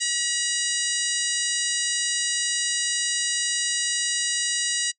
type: harmonic tone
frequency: 962 Hz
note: B5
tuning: 46 cents flat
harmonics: 2 / 3 / 4 / 5 / 6 / 7 / 8 / 9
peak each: -31 / -31 / -31 / -31 / -31 / -31 / -31 / -31 dBFS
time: 0-4.92 s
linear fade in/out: 20 ms
effects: noise-tail reverb RT60 0.1 s tail -25 dB re dry